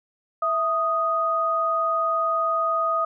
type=tone pair together; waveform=sine; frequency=659.3 / 1244.5 Hz; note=E5 / D#6; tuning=0 / 0 cents; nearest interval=major seventh; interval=1100 cents; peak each=-26 / -21 dBFS; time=0.42-3.05 s; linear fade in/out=5 ms; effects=none